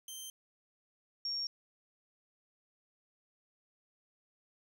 15% pulse / sine tone pair in turn, 3129 / 5537 Hz, G7 / F8, -4 / -16 cents, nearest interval minor seventh, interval 988 cents, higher second, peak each -36 / -34 dBFS, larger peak second, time 0.08-0.3 / 1.25-1.47 s, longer neither, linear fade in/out 2 ms, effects 11-bit

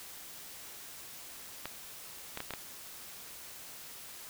clicks, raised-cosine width 0.3 ms, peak -21 dBFS, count 5, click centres 1.656 / 2.374 / 2.404 / 2.507 / 2.537 s, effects white hiss -48 dBFS RMS until 4.29 s

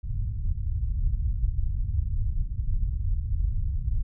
pink low-pass noise, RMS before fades -26 dBFS, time 0.03-4.03 s, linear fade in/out 20 ms, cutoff 100 Hz, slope 24 dB/octave, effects none

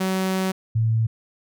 sawtooth / sine tone pair in turn, 188.6 / 112.21 Hz, F#3 / A2, +33 / +34 cents, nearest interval major sixth, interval 899 cents, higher first, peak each -17 dBFS, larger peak neither, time 0-0.52 / 0.75-1.07 s, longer first, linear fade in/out 10 ms, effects none

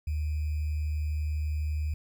sine tone with sample-and-hold, 76 Hz, D#2, 40 cents flat, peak -27 dBFS, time 0.07-1.94 s, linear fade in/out 5 ms, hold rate 2450 Hz, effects none

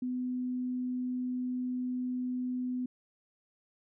sine tone, 251.1 Hz, B3, 29 cents sharp, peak -31 dBFS, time 0.02-2.86 s, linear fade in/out 5 ms, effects none

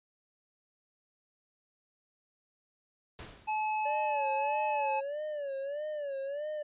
pink noise with exponential decay, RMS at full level -43 dBFS, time 3.19-3.79 s, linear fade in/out 0 ms, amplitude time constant 130 ms
square tone, 860 Hz, A5, 40 cents flat, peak -30 dBFS, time 3.47-5.01 s, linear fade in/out 20 ms
triangle tone with vibrato, 575 Hz, D5, 37 cents flat, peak -32 dBFS, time 3.85-6.63 s, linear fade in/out 10 ms, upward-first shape sine, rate 1.6 Hz, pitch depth 110 cents each way
effects resampled to 8000 Hz

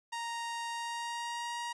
sawtooth tone with pitch glide, 932.3 to 947 Hz, A#5 to A#5, 0 to +27 cents, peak -32 dBFS, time 0.12-1.73 s, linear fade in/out 10 ms, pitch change +27 cents, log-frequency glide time 0.69-1.57 s, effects resampled to 22050 Hz

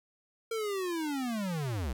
square linear sweep, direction down, 460.1 to 57 Hz, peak -32 dBFS, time 0.51-1.93 s, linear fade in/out 5 ms, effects none

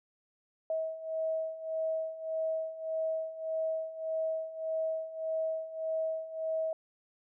sine beating tone pair, 640 / 641.7 Hz, D#5 / E5, +49 / -47 cents, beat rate 1.7 Hz, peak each -37 / -33 dBFS, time 0.7-6.73 s, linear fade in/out 2 ms, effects none

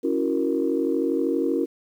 sine chord, F# dominant seventh, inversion second, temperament equal, 277.2 / 329.6 / 370 / 466.2 Hz, C#4 / E4 / F#4 / A#4, 0 / 0 / 0 / 0 cents, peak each -25 / -25 / -27 / -26 dBFS, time 0.03-1.66 s, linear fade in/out 20 ms, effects tanh soft clip ceiling -10 dBFS + 9-bit

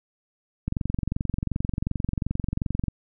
click train, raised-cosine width 5 ms, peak -13 dBFS, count 51, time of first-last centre 0.68-2.883 s, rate 22.7 Hz, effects none

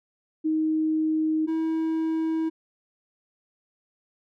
sine / triangle tone pair in turn, 313.8 / 321.5 Hz, D#4 / E4, +15 / -43 cents, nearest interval unison, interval 42 cents, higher second, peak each -21 dBFS, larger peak neither, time 0.44-1.47 / 1.47-2.5 s, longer neither, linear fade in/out 20 ms, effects none

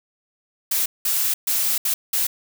blue noise bursts at uneven times, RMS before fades -21 dBFS, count 5, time 0.71-0.86 / 1.05-1.34 / 1.47-1.78 / 1.85-1.94 / 2.13-2.27 s, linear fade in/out 5 ms, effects none

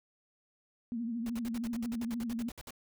sine tone with vibrato, 233.1 Hz, A#3, in tune, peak -33 dBFS, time 0.92-2.49 s, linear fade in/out 0 ms, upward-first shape triangle, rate 13 Hz, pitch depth 92 cents each way
pink noise bursts, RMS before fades -46 dBFS, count 16, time 1.26-2.707 s, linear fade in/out 2 ms, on 37 ms, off 57 ms
effects none

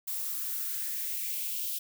violet noise with high-pass filter sweep, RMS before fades -34 dBFS, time 0.07-1.79 s, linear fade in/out 10 ms, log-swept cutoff 900 to 3300 Hz, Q 2.9, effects none

